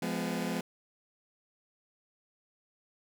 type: chord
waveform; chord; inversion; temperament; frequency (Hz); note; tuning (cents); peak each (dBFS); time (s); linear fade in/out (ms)
sawtooth; F diminished; none; just; 174.61 / 209.5 / 251.4; F3 / Ab3 / Cb4; 0 / +15 / +31; -32; 0.02-0.61; 5
effects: none